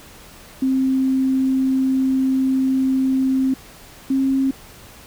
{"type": "tone pair in turn", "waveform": "sine", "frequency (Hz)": [263.7, 268], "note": ["C4", "C4"], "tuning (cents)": [14, 42], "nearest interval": "unison", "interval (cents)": 28, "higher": "second", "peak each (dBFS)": -15, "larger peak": "neither", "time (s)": [[0.62, 3.54], [4.1, 4.51]], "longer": "first", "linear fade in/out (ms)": 5, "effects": ["pink hiss -43 dBFS RMS until 5.06 s"]}